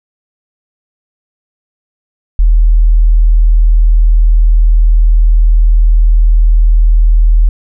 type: tone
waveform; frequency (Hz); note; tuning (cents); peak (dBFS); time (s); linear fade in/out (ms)
sine; 40; D#1; +49; -3; 2.39-7.49; 0
effects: none